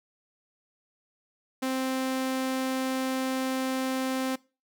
sawtooth tone, 261.6 Hz, C4, in tune, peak -23 dBFS, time 1.62-4.36 s, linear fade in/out 10 ms, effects noise-tail reverb RT60 0.3 s tail -21 dB re dry

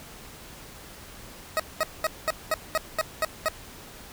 20% pulse tone bursts, 633 Hz, D#5, 30 cents sharp, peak -17 dBFS, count 9, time 1.57-3.484 s, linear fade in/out 0 ms, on 26 ms, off 210 ms, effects pink hiss -45 dBFS RMS until 4.12 s

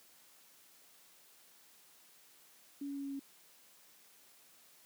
sine tone with pitch steps, 281.9 / 280.3 / 278.7 / 277.1 / 275.5 Hz, C#4 / C#4 / C#4 / C#4 / C#4, +29 / +19 / +9 / -1 / -11 cents, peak -38 dBFS, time 2.81-3.195 s, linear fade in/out 5 ms, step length 77 ms, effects white hiss -63 dBFS RMS until 4.85 s + high-pass 150 Hz 12 dB/octave

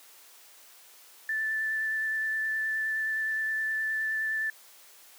sine tone with vibrato, 1759 Hz, A6, 1 cent flat, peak -27 dBFS, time 1.29-4.5 s, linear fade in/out 2 ms, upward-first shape sine, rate 9.6 Hz, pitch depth 11 cents each way, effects white hiss -54 dBFS RMS until 5.18 s + high-pass 400 Hz 12 dB/octave

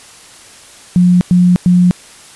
sine tone bursts, 178.6 Hz, F3, 39 cents sharp, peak -5 dBFS, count 3, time 0.96-1.91 s, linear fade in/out 0 ms, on 250 ms, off 100 ms, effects white hiss -38 dBFS RMS until 2.35 s + resampled to 24000 Hz

